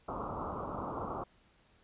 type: low-pass noise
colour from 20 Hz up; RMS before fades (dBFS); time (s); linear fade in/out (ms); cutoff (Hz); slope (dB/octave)
white; -39; 0.08-1.24; 5; 1300; 96
effects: pink hiss -67 dBFS RMS until 1.83 s + resampled to 8000 Hz